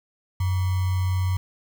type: tone with sample-and-hold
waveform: sine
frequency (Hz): 92.5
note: F#2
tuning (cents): 0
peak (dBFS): -20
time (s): 0.4-1.37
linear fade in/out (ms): 5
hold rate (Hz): 1050
effects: none